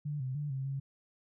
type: tone with pitch steps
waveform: sine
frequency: 147.4 / 129.8 / 147 / 133.8 / 136.8 Hz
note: D3 / C3 / D3 / C3 / C#3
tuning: +7 / -13 / +2 / +39 / -23 cents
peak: -33 dBFS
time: 0.05-0.8 s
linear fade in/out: 10 ms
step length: 150 ms
effects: none